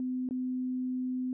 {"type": "tone with dropouts", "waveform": "sine", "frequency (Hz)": 254.4, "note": "C4", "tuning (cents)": -48, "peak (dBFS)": -30, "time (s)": [0, 1.33], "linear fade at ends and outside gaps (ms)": 1, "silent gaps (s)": [0.289, 0.309], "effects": []}